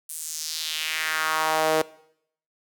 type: tone with high-pass filter sweep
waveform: sawtooth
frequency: 157.6 Hz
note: D#3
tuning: 23 cents sharp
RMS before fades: -26 dBFS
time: 0.09-1.82 s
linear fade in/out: 5 ms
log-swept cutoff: 10000 to 480 Hz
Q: 2.2
effects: noise-tail reverb RT60 0.7 s tail -21 dB re dry